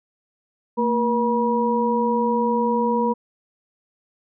sine tone cluster, 228.8 / 478.1 / 962 Hz, A#3 / A#4 / B5, -32 / +44 / -46 cents, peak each -22 dBFS, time 0.77-3.14 s, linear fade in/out 20 ms, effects none

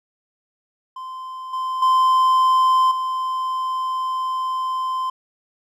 triangle tone with level steps, 1036 Hz, C6, 17 cents flat, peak -28 / -20 / -11 / -19 dBFS, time 0.96-5.1 s, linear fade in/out 5 ms, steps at 1.53 / 1.82 / 2.91 s, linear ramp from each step 5 ms, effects none

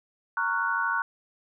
sine chord, Gb major seventh, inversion first, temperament just, 925 / 1110 / 1387.5 / 1480 Hz, Bb5 / Db6 / F6 / Gb6, -14 / +2 / -12 / 0 cents, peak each -31 / -30 / -33 / -27 dBFS, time 0.37-1.02 s, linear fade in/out 2 ms, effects none

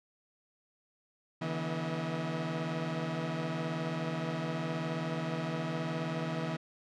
sawtooth tone cluster, 144 / 163.1 / 242.3 / 638 Hz, D3 / E3 / B3 / D#5, -34 / -18 / -33 / +43 cents, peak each -37 / -31 / -37 / -37 dBFS, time 1.41-6.57 s, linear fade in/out 10 ms, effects low-pass 4000 Hz 12 dB/octave

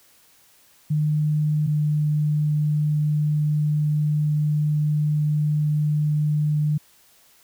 sine tone pair in turn, 151.5 / 150.37 Hz, D#3 / D3, -46 / +41 cents, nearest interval unison, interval 13 cents, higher first, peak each -18 / -18 dBFS, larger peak neither, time 0.9-1.67 / 1.67-6.78 s, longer second, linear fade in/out 10 ms, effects white hiss -56 dBFS RMS until 7.43 s

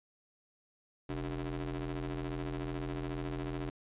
25% pulse ring-modulated tone, 82.41 Hz, E2, in tune, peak -29 dBFS, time 1.09-3.7 s, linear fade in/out 5 ms, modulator 213 Hz, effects resampled to 8000 Hz

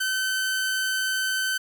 sawtooth tone, 1531 Hz, G6, 41 cents flat, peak -20 dBFS, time 0-1.58 s, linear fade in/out 10 ms, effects none

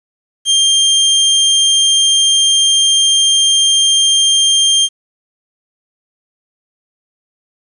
sawtooth tone, 3187 Hz, G7, 28 cents sharp, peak -5 dBFS, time 0.45-4.89 s, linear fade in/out 50 ms, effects resampled to 24000 Hz + 7-bit

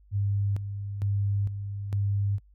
sine tone with tremolo, 100.5 Hz, G2, 44 cents sharp, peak -23 dBFS, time 0.11-2.4 s, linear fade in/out 50 ms, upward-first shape square, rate 1.1 Hz, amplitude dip 60%, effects added 50 Hz sine -54 dBFS peak until 2.54 s

